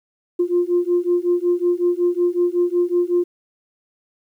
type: beating tone pair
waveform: sine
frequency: 349.2 / 354.6 Hz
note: F4 / F4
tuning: 0 / +26 cents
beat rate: 5.4 Hz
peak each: -18 dBFS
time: 0.39-3.24 s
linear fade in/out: 10 ms
effects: tanh soft clip ceiling -9 dBFS + 9-bit